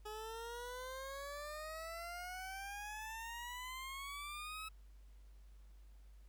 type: exponential sweep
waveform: 20% pulse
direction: up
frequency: 421.8 to 1300 Hz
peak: -40 dBFS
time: 0.05-4.69 s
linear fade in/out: 10 ms
effects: added 50 Hz sine -56 dBFS peak until 6.28 s + pink hiss -75 dBFS RMS until 6.28 s